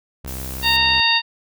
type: tone with vibrato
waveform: sawtooth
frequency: 65.41 Hz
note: C2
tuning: in tune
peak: -25 dBFS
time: 0.24-1.01 s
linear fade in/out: 10 ms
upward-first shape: square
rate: 12 Hz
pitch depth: 14 cents each way
type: noise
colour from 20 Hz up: blue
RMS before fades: -33 dBFS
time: 0.27-0.77 s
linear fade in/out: 10 ms
type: harmonic tone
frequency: 923 Hz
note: A#5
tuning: 17 cents flat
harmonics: 1 / 2 / 3 / 4 / 5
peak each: -22 / -21 / -19 / -19 / -21 dBFS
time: 0.62-1.22 s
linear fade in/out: 50 ms
effects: none